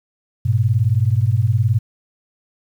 sine beating tone pair, 101.7 / 120.7 Hz, G#2 / B2, -36 / -39 cents, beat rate 19 Hz, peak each -16 dBFS, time 0.45-1.79 s, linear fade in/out 10 ms, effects 8-bit

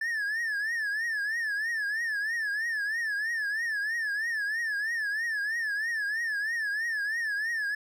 triangle tone with vibrato, 1749 Hz, A6, 11 cents flat, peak -26 dBFS, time 0.01-7.75 s, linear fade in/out 5 ms, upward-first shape triangle, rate 3.1 Hz, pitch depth 150 cents each way, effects none

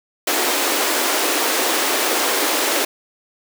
pink high-pass noise, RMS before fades -19 dBFS, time 0.27-2.85 s, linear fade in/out 5 ms, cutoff 280 Hz, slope 48 dB/octave, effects none

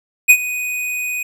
square tone with ADSR envelope, 2489 Hz, D#7, in tune, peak -4 dBFS, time 0.28-1.23 s, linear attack 21 ms, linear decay 65 ms, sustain -17 dB, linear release 5 ms, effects none

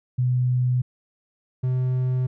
sine / triangle tone pair in turn, 125.4 / 127.67 Hz, B2 / C3, +27 / -42 cents, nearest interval unison, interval 31 cents, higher second, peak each -18 dBFS, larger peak neither, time 0.18-0.82 / 1.63-2.27 s, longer neither, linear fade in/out 10 ms, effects none

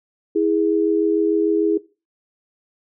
sine tone pair together, 326.6 / 413.3 Hz, E4 / G#4, -16 / -8 cents, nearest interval major third, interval 408 cents, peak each -18 dBFS, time 0.35-1.78 s, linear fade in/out 10 ms, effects noise-tail reverb RT60 0.3 s tail -19 dB re dry

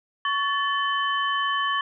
sine tone cluster, 1118 / 1746 / 3049 Hz, C#6 / A6 / G7, +14 / -14 / -49 cents, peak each -24 / -27 / -30 dBFS, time 0.25-1.81 s, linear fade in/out 2 ms, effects none

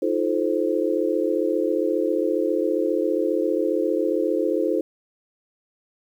sine chord, F dominant seventh, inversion third, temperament just, 314.3 / 349.2 / 436.5 / 523.8 Hz, Eb4 / F4 / A4 / C5, +18 / 0 / -14 / +2 cents, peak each -25 dBFS, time 0.02-4.81 s, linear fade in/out 5 ms, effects 9-bit

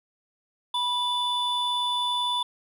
triangle tone pair together, 979 / 3489 Hz, B5 / A7, -15 / -15 cents, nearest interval octave + minor seventh, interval 2200 cents, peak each -25 dBFS, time 0.74-2.43 s, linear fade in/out 5 ms, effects none

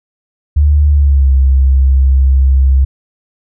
sine tone with pitch glide, 73.5 to 66.63 Hz, D2 to C2, +2 to +32 cents, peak -5 dBFS, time 0.56-2.85 s, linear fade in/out 10 ms, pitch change -170 cents, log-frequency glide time 0.89-1.32 s, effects none

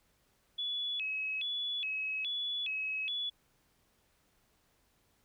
sine tone with vibrato, 2960 Hz, F#7, in tune, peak -33 dBFS, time 0.58-3.3 s, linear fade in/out 10 ms, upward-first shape square, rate 1.2 Hz, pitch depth 250 cents each way, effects pink hiss -72 dBFS RMS until 5.24 s

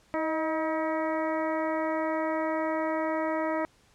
harmonic tone with a mistuned harmonic, 319.4 Hz, D#4, 45 cents sharp, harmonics 1 / 2 / 3 / 4 / 5 / 6 / 7, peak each -31 / -30 / -34 / -37 / -44 / -39 / -44 dBFS, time 0.14-3.65 s, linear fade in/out 0 ms, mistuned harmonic 2, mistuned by -33 cents, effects pink hiss -62 dBFS RMS until 3.94 s + low-pass 9000 Hz 12 dB/octave

